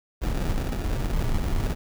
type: noise with sample-and-hold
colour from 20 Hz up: brown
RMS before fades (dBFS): -25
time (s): 0.21-1.75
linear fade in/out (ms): 20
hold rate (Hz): 1050
effects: none